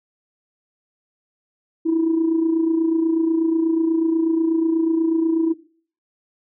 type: tone with amplitude modulation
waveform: sine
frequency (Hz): 326.3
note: E4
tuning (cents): -18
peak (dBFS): -12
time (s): 1.85-5.54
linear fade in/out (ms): 20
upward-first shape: sine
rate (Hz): 28.2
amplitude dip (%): 60
effects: noise-tail reverb RT60 0.5 s tail -21 dB re dry + tanh soft clip ceiling -11 dBFS